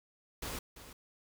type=noise with echo; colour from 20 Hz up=pink; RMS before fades=-40 dBFS; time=0.42-0.59 s; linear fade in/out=5 ms; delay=340 ms; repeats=1; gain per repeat=-12 dB; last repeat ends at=0.93 s; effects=none